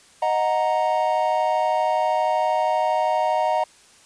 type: chord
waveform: triangle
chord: D# minor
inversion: none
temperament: equal with one note detuned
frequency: 622.3 / 734.9 / 932.3 Hz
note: D#5 / F#5 / A#5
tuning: 0 / -12 / 0 cents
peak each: -21 dBFS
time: 0.22-3.64 s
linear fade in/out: 5 ms
effects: white hiss -52 dBFS RMS until 4.05 s + resampled to 22050 Hz